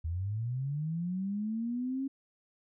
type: linear sweep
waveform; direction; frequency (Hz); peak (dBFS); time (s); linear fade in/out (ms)
sine; up; 77.6 to 274.1; -31; 0.04-2.08; 10
effects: none